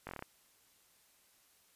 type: slowing click train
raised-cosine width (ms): 0.5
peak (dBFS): -27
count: 7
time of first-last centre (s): 0.07-0.224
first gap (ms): 20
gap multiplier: 1.1
effects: white hiss -68 dBFS RMS until 1.75 s + resampled to 32000 Hz